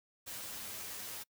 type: noise with comb filter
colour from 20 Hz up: white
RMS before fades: -44 dBFS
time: 0.26-1.24 s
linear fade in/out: 20 ms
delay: 9.4 ms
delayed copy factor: +0.65
effects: noise-tail reverb RT60 0.1 s tail -26 dB re dry